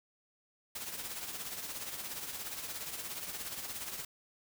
white noise with tremolo, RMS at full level -39 dBFS, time 0.75-4.05 s, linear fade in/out 5 ms, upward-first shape triangle, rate 17 Hz, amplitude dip 60%, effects none

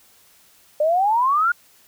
sine exponential sweep, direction up, 588 to 1450 Hz, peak -15 dBFS, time 0.8-1.52 s, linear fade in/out 5 ms, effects white hiss -54 dBFS RMS until 1.87 s

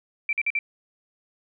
sine tone bursts, 2341 Hz, D7, 6 cents flat, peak -21 dBFS, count 4, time 0.29-0.59 s, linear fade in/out 2 ms, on 39 ms, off 48 ms, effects none

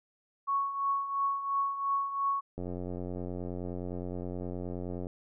sine tone with tremolo, 1108.7 Hz, C#6, in tune, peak -25 dBFS, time 0.47-2.41 s, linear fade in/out 20 ms, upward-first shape triangle, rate 2.9 Hz, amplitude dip 70%
click train, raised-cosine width 2 ms, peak -25 dBFS, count 224, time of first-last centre 2.58-5.069 s, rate 89.6 Hz
effects none

